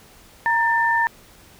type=tone pair together; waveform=sine; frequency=932 / 1785.5 Hz; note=A#5 / A6; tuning=-1 / +25 cents; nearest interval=major seventh; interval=1126 cents; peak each=-19 dBFS; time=0.46-1.07 s; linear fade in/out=0 ms; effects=pink hiss -49 dBFS RMS until 1.59 s